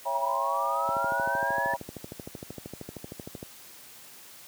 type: chord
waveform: sine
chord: C# diminished seventh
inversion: none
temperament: just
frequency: 554.4 / 665.2 / 798.3 / 957.9 Hz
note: C#5 / E5 / G5 / Bb5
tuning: 0 / +16 / +31 / +47 cents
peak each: -34 / -34 / -34 / -29 dBFS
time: 0.05-1.77 s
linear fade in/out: 20 ms
type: linear sweep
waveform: sine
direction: up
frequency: 932.3 to 1749 Hz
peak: -30 dBFS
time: 0.15-1.74 s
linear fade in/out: 2 ms
type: click train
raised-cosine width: 2 ms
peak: -24 dBFS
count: 34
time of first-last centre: 0.89-3.428 s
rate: 13 Hz
effects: white hiss -49 dBFS RMS until 4.47 s + high-pass 80 Hz 12 dB/octave